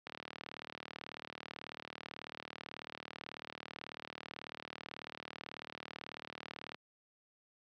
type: click train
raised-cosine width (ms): 0.3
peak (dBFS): -27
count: 256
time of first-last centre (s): 0.07-6.745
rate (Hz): 38.2
effects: high-pass 150 Hz 12 dB/octave